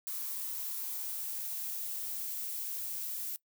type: noise with high-pass filter sweep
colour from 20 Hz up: violet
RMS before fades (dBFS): -38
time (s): 0.07-3.36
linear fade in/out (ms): 0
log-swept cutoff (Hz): 1100 to 450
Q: 4.7
effects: noise-tail reverb RT60 0.1 s tail -21 dB re dry